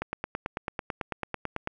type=click train; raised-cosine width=0.5 ms; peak=-15 dBFS; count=16; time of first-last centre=0.02-1.674 s; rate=9.07 Hz; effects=none